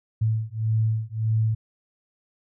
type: beating tone pair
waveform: sine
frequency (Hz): 109.7 / 111.4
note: A2 / A2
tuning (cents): -5 / +22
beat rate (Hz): 1.7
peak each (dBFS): -24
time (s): 0.21-1.55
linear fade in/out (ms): 10
effects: none